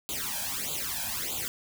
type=noise with flanger; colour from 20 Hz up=white; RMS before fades=-33 dBFS; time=0.09-1.48 s; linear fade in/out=0 ms; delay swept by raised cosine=0.27 to 1.26 ms; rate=1.6 Hz; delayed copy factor=+1; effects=none